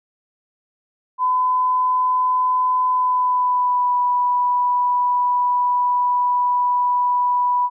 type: tone with pitch glide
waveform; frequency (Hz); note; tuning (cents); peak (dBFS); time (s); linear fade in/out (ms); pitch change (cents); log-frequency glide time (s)
sine; 1010 to 984.1; B5 to B5; +39 to -6; -15; 1.18-7.7; 50; -45; 2.88-3.97
effects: none